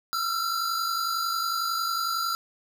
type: tone cluster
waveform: square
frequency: 1313 / 1364 / 4824 Hz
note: E6 / F6 / D8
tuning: -7 / -41 / +46 cents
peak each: -33 / -29 / -32 dBFS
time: 0.13-2.35 s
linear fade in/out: 0 ms
effects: none